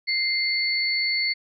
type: tone pair together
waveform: sine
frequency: 2093 / 4438 Hz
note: C7 / C#8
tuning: 0 / +1 cents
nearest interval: octave + minor second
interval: 1301 cents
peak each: -24 dBFS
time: 0.07-1.34 s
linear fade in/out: 20 ms
effects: none